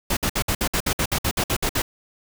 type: noise bursts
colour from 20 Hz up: pink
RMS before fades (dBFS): -22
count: 14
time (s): 0.1-1.82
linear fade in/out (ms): 5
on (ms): 69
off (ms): 58
effects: none